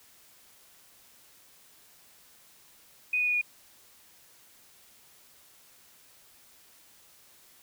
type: tone with pitch steps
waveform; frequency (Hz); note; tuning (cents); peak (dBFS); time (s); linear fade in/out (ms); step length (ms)
sine; 2489 / 2475 / 2460 / 2446; D#7 / D#7 / D#7 / D#7; 0 / -10 / -20 / -30; -24; 3.13-3.414; 5; 71
effects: white hiss -58 dBFS RMS until 7.62 s